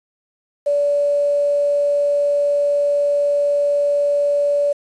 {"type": "tone with quantisation", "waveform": "sine", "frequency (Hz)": 576, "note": "D5", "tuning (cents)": -34, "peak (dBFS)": -14, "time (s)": [0.66, 4.73], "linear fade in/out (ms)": 10, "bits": 7, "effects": ["resampled to 24000 Hz"]}